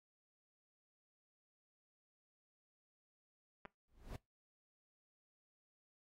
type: clicks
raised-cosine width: 0.5 ms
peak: -35 dBFS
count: 2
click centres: 3.652 / 3.657 s
type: noise with exponential growth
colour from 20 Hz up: brown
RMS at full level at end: -40 dBFS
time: 3.88-4.16 s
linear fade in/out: 2 ms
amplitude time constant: 59 ms
effects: noise-tail reverb RT60 0.2 s tail -22 dB re dry + AAC 48 kbps